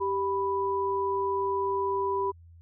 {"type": "tone pair together", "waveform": "sine", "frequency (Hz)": [392, 987.8], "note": ["G4", "B5"], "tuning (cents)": [0, 0], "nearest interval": "octave + major third", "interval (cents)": 1600, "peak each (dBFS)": -28, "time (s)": [0, 2.32], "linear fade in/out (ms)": 20, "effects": ["added 84 Hz sine -49 dBFS peak until 2.61 s"]}